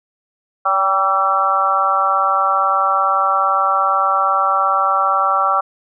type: harmonic tone with a mistuned harmonic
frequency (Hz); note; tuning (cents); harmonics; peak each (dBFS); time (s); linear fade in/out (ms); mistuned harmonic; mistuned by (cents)
191.6; G3; -39; 3 / 4 / 5 / 6 / 7; -24 / -19 / -27 / -17 / -17; 0.65-5.61; 10; 4; +34
effects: none

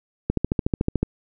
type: click train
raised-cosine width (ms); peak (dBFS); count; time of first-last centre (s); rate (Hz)
3; -7; 11; 0.3-1.03; 13.7
effects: none

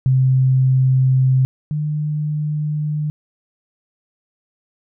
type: tone pair in turn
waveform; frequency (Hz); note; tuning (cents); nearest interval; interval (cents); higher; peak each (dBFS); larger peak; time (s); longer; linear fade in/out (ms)
sine; 130.81 / 150.75; C3 / D3; 0 / +46; major second; 246; second; -11 / -18; first; 0.06-1.45 / 1.71-3.1; neither; 0
effects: none

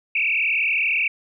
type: tone with frequency modulation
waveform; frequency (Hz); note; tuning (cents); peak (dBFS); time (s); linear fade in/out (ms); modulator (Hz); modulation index
sine; 2489; D#7; 0; -18; 0.15-1.08; 5; 39.4; 6.2
effects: none

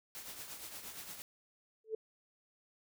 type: noise with tremolo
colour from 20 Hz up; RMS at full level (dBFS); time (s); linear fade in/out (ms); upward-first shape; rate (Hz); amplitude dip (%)
white; -45; 0.15-1.22; 0; triangle; 8.6; 60
type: tone with exponential growth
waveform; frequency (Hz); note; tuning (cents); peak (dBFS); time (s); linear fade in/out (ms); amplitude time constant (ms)
sine; 440; A4; 0; -31; 1.84-1.95; 5; 23
effects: none

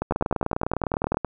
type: two click trains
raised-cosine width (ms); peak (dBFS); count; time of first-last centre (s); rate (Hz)
1; -10 / -9; 13 / 22; 0.02-1.247 / 0.11-1.171; 9.78 / 19.8
effects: none

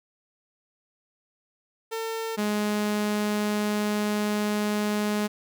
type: tone pair in turn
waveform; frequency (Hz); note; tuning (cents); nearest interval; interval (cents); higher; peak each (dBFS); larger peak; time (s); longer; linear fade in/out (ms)
sawtooth; 450 / 209.2; A4 / G#3; +39 / +13; octave + minor second; 1326; first; -25 / -20; second; 1.91-2.37 / 2.37-5.28; second; 20
effects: none

